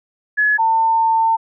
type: tone pair in turn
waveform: sine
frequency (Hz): 1698 / 899.5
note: G#6 / A5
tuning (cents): +38 / +38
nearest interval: major seventh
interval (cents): 1100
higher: first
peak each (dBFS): -12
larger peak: neither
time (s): 0.37-0.58 / 0.58-1.37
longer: second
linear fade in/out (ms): 20
effects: none